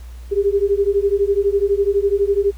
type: beating tone pair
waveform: sine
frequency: 394.7 / 406.7 Hz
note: G4 / G#4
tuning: +12 / -36 cents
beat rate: 12 Hz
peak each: -17 dBFS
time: 0.31-2.52 s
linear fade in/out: 20 ms
effects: added 60 Hz sine -32 dBFS peak until 2.57 s + pink hiss -50 dBFS RMS until 2.57 s